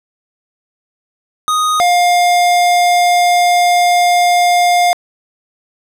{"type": "tone pair in turn", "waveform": "square", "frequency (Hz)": [1244.5, 706.8], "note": ["D#6", "F5"], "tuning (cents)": [0, 21], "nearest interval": "minor seventh", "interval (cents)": 979, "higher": "first", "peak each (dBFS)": [-12, -9], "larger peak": "second", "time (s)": [[1.48, 1.8], [1.8, 4.93]], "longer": "second", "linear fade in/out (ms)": 0, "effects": ["low-pass 12000 Hz 12 dB/octave", "8-bit"]}